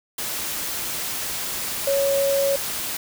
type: tone in noise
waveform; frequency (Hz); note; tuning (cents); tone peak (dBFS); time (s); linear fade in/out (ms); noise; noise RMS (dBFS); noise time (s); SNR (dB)
sine; 554.4; C#5; 0; -18; 1.87-2.56; 5; white; -28; 0.18-2.97; +7
effects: none